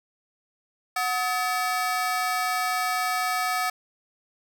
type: ring-modulated tone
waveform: 30% pulse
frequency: 1004 Hz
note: B5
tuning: 28 cents sharp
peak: -18 dBFS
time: 0.96-3.7 s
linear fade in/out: 5 ms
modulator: 270 Hz
effects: none